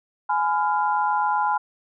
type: chord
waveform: sine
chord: F diminished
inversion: first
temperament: just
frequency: 838.1 / 1005.8 / 1396.9 Hz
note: Ab5 / Cb6 / F6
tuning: +16 / +31 / 0 cents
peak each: -22 / -23 / -28 dBFS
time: 0.29-1.58 s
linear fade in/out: 10 ms
effects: none